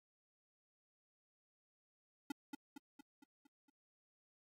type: tone with echo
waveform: square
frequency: 284.2 Hz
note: C#4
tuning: 43 cents sharp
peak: -39 dBFS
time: 2.3-2.32 s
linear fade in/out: 5 ms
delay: 230 ms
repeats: 6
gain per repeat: -5 dB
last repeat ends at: 3.7 s
effects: AAC 64 kbps